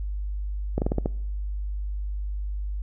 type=slowing click train; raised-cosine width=2 ms; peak=-11 dBFS; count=6; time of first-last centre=0.78-1.059 s; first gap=39 ms; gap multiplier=1.18; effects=noise-tail reverb RT60 0.8 s tail -23 dB re dry + added 50 Hz sine -27 dBFS peak until 2.82 s